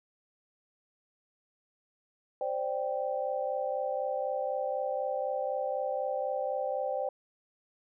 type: chord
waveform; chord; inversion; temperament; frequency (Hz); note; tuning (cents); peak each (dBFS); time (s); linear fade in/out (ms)
sine; C suspended second; none; equal; 523.3 / 587.3 / 784; C5 / D5 / G5; 0 / 0 / 0; -33 / -34 / -35; 2.41-7.09; 2
effects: none